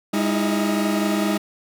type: tone cluster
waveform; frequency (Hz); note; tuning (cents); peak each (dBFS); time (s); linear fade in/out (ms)
40% pulse; 203.3 / 314.1 / 338.8 / 640; G#3 / D#4 / E4 / D#5; -37 / +16 / +48 / +49; -21 / -23 / -28 / -29; 0.13-1.38; 10
effects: none